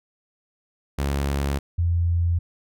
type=tone pair in turn; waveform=sawtooth / sine; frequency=70 / 85.57 Hz; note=C#2 / F2; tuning=+18 / -35 cents; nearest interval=minor third; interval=347 cents; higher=second; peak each=-18 dBFS; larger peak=neither; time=0.98-1.59 / 1.78-2.39 s; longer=neither; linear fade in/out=10 ms; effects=none